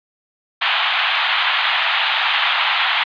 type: band-pass noise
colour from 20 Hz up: white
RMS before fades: -18 dBFS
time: 0.61-3.04 s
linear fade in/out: 10 ms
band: 730 to 3600 Hz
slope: 48 dB/octave
effects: resampled to 11025 Hz